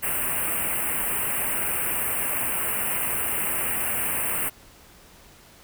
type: band-stop noise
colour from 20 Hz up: white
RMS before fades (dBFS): -26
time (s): 0.02-4.5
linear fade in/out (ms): 20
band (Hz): 2900 to 8200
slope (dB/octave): 96
effects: pink hiss -51 dBFS RMS until 5.63 s